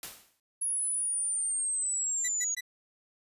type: noise with exponential decay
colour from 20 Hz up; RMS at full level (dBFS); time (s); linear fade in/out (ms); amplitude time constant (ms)
white; -37; 0.03-0.4; 2; 79
type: linear sweep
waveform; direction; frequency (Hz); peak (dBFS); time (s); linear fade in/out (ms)
sine; down; 10548 to 6645; -28; 0.61-2.55; 10
type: tone bursts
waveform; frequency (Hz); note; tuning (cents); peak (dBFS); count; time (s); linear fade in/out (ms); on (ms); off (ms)
sawtooth; 1975.5; B6; 0; -30; 3; 2.24-2.609; 10; 43; 120
effects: resampled to 32000 Hz